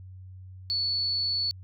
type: tone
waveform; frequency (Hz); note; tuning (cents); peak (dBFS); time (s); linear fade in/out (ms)
sine; 4435; C#8; 0; -25; 0.7-1.51; 0
effects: added 93 Hz sine -42 dBFS peak until 1.63 s